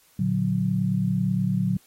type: chord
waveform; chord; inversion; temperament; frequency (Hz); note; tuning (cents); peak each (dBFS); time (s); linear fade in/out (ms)
sine; Bb augmented; none; equal; 116.54 / 146.83 / 185; Bb2 / D3 / F#3; 0 / 0 / 0; -27 / -27 / -23; 0.19-1.77; 5
effects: white hiss -59 dBFS RMS until 1.86 s + AAC 48 kbps